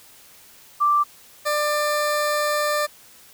sine / 20% pulse tone pair in turn, 1174.7 / 595 Hz, D6 / D5, 0 / +22 cents, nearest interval octave, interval 1178 cents, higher first, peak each -15 dBFS, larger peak neither, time 0.8-1.04 / 1.45-2.87 s, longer second, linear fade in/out 20 ms, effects white hiss -49 dBFS RMS until 3.33 s

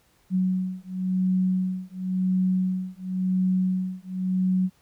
sine beating tone pair, 185 / 185.94 Hz, F#3 / F#3, 0 / +9 cents, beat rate 0.94 Hz, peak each -25 dBFS, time 0.3-4.7 s, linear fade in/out 50 ms, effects pink hiss -63 dBFS RMS until 4.81 s

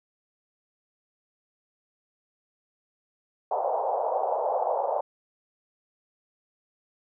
white band-pass noise, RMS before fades -27 dBFS, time 3.51-5.01 s, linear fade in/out 5 ms, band 500 to 880 Hz, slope 48 dB/octave, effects none

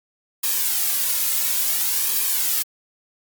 blue noise with flanger, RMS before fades -21 dBFS, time 0.43-2.63 s, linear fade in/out 10 ms, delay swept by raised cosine 1.4 to 2.6 ms, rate 0.58 Hz, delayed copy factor -0.6, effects Opus 48 kbps

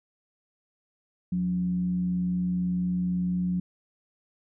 sine tone with frequency modulation, 180 Hz, F#3, 47 cents flat, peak -24 dBFS, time 1.32-3.6 s, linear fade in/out 5 ms, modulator 102 Hz, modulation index 0.24, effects none

